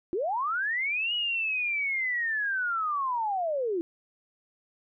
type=linear two-way sweep; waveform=sine; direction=up then down; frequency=323.3 to 2927 to 323.3 Hz; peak=-26 dBFS; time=0.13-3.81 s; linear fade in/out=0 ms; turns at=1.14 s; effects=none